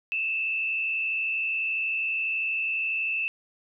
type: tone with frequency modulation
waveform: sine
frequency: 2637 Hz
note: E7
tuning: in tune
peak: -25 dBFS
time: 0.12-3.28 s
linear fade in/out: 0 ms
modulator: 72.2 Hz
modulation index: 0.98
effects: none